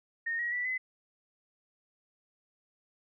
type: tone with pitch steps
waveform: sine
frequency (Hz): 1843 / 1902.5 / 1963.9 / 2027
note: A#6 / A#6 / B6 / B6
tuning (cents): -20 / +35 / -10 / +45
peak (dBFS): -30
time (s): 0.26-0.78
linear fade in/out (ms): 10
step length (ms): 130
effects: none